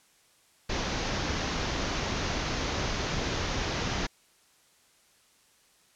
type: low-pass noise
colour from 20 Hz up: pink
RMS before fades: -31 dBFS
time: 0.69-4.07 s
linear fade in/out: 10 ms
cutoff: 6600 Hz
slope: 96 dB/octave
effects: white hiss -63 dBFS RMS until 5.95 s + low-pass 10000 Hz 12 dB/octave